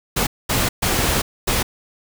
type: noise bursts at uneven times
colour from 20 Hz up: pink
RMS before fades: -19 dBFS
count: 4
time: 0.16-0.27 / 0.49-0.69 / 0.82-1.22 / 1.47-1.63 s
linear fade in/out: 10 ms
effects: none